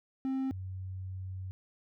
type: tone pair in turn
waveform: triangle / sine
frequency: 265.1 / 93.73 Hz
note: C4 / F#2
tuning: +23 / +23 cents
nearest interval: octave + tritone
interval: 1800 cents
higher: first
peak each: -28 / -37 dBFS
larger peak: first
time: 0.25-0.51 / 0.51-1.51 s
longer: second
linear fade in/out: 0 ms
effects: none